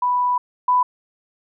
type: tone pair in turn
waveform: sine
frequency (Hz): 987.8 / 994.7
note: B5 / B5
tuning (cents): 0 / +12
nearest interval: unison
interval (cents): 12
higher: second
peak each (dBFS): -16 / -13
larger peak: second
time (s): 0.02-0.38 / 0.68-0.83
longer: first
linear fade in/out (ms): 5
effects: none